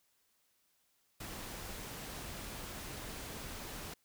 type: noise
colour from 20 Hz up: pink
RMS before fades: -45 dBFS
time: 1.2-3.94 s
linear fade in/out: 5 ms
effects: white hiss -75 dBFS RMS until 4.04 s